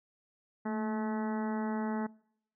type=harmonic tone with a mistuned harmonic; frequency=215.5 Hz; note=A3; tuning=36 cents flat; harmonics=1 / 2 / 3 / 4 / 5 / 6 / 7 / 8 / 9; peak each=-33 / -41 / -44 / -41 / -48 / -49 / -49 / -52 / -52 dBFS; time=0.65-2.07 s; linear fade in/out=10 ms; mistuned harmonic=1; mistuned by=+44 cents; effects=noise-tail reverb RT60 0.7 s tail -24 dB re dry